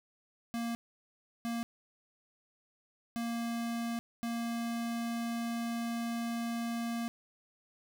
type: tone bursts at uneven times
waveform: square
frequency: 233.1 Hz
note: A#3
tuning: in tune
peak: -34 dBFS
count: 4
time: 0.54-0.75 / 1.45-1.63 / 3.16-3.99 / 4.23-7.08 s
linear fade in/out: 0 ms
effects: none